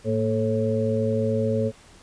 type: harmonic tone with a mistuned harmonic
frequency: 109.3 Hz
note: A2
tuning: 11 cents flat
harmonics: 1 / 2 / 4 / 5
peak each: -26 / -26 / -26 / -26 dBFS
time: 0.04-1.72 s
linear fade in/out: 50 ms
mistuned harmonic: 2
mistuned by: +76 cents
effects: pink hiss -51 dBFS RMS until 2.02 s + resampled to 22050 Hz